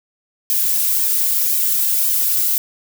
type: noise with flanger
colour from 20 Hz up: violet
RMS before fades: -17 dBFS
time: 0.5-2.58 s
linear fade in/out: 0 ms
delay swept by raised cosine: 1.4 to 3.3 ms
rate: 1.9 Hz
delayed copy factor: -0.95
effects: none